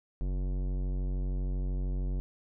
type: tone with tanh clipping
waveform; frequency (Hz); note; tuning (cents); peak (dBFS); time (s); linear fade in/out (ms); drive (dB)
sine; 46.46; F#1; +8; -31; 0.21-2.2; 0; 17
effects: none